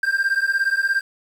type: beating tone pair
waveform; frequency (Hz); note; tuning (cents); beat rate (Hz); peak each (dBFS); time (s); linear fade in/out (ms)
triangle; 1580 / 1597; G6 / G6; +13 / +32; 17; -19; 0.03-1.01; 5
effects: 8-bit